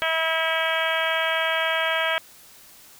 harmonic tone, 323.7 Hz, E4, 31 cents flat, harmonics 2 / 3 / 4 / 5 / 6 / 7 / 8 / 9 / 10, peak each -27 / -31 / -30 / -27 / -31 / -29 / -34 / -34 / -30 dBFS, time 0.02-2.18 s, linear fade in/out 0 ms, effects white hiss -49 dBFS RMS until 2.99 s

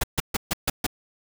pink noise bursts, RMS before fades -23 dBFS, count 6, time 0.01-0.866 s, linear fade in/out 5 ms, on 26 ms, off 140 ms, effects none

